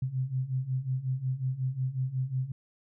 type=beating tone pair; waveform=sine; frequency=127 / 132.5 Hz; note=B2 / C3; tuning=+49 / +22 cents; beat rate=5.5 Hz; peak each=-33 / -30 dBFS; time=0.02-2.52 s; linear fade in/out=5 ms; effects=none